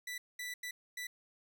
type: tone bursts at uneven times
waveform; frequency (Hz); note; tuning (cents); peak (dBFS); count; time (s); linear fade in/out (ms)
sawtooth; 1975.5; B6; 0; -36; 4; 0.07-0.18 / 0.39-0.54 / 0.63-0.71 / 0.97-1.07; 5
effects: 13-bit